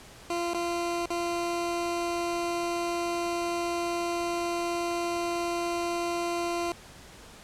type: tone with dropouts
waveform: 20% pulse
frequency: 344.2 Hz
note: F4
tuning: 25 cents flat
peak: -23 dBFS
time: 0.3-6.72 s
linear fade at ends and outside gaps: 2 ms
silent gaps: 0.535-0.545 / 1.058-1.103 s
effects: pink hiss -49 dBFS RMS until 7.43 s + low-pass 10000 Hz 12 dB/octave